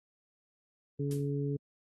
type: harmonic tone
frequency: 141.9 Hz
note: C#3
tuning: 41 cents sharp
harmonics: 1 / 2 / 3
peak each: -32 / -37 / -37 dBFS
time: 0.99-1.57 s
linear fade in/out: 10 ms
type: noise with exponential decay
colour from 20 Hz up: blue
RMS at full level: -41 dBFS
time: 1.11-1.31 s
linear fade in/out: 0 ms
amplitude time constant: 42 ms
effects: AAC 32 kbps